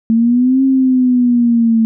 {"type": "exponential two-way sweep", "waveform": "sine", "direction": "up then down", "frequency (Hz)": [223.2, 268.7, 223.2], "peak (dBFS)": -8, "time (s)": [0.1, 1.85], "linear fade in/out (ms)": 0, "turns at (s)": 0.63, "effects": []}